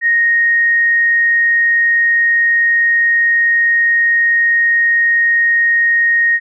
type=tone; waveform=sine; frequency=1864.7 Hz; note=A#6; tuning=in tune; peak=-9 dBFS; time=0.01-6.4 s; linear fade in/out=50 ms; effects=none